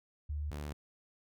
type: tone pair in turn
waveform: sine / sawtooth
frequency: 74.2 / 73.69 Hz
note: D2 / D2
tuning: +18 / +6 cents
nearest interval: unison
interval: 12 cents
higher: first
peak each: -34 / -35 dBFS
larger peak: first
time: 0.29-0.51 / 0.51-0.73 s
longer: neither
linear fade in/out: 10 ms
effects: none